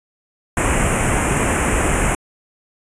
pink band-stop noise, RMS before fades -17 dBFS, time 0.57-2.15 s, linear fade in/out 2 ms, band 2700 to 7100 Hz, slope 48 dB/octave, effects resampled to 22050 Hz

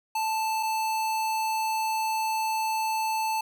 square tone pair in turn, 880 / 880 Hz, A5 / A5, 0 / 0 cents, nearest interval unison, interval 0 cents, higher neither, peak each -26 / -26 dBFS, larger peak neither, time 0.15-0.63 / 0.63-3.41 s, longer second, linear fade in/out 5 ms, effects none

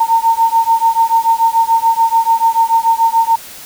sine beating tone pair, 908 / 914.9 Hz, A#5 / A#5, -46 / -33 cents, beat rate 6.9 Hz, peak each -12 dBFS, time 0-3.36 s, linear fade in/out 10 ms, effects white hiss -33 dBFS RMS until 3.65 s

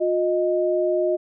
sine tone pair together, 357.8 / 622 Hz, F4 / D#5, +42 / -1 cents, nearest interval minor seventh, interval 957 cents, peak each -21 dBFS, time 0-1.17 s, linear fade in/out 20 ms, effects none

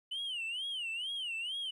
sine tone with vibrato, 2960 Hz, F#7, in tune, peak -33 dBFS, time 0.11-1.71 s, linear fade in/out 10 ms, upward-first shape sine, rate 2.2 Hz, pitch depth 190 cents each way, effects tanh soft clip ceiling -34 dBFS + 12-bit

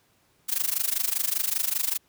blue noise with amplitude modulation, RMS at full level -23 dBFS, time 0.48-1.98 s, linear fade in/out 20 ms, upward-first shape sine, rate 25.1 Hz, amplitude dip 90%, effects pink hiss -65 dBFS RMS until 2.08 s + high-pass 60 Hz 12 dB/octave

